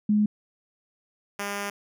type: tone pair in turn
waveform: sine / 5% pulse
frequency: 210 / 202.2 Hz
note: G#3 / G#3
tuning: +19 / -46 cents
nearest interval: minor second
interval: 65 cents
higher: first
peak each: -18 dBFS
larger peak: neither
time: 0.09-0.26 / 1.39-1.7 s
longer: second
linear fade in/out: 5 ms
effects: none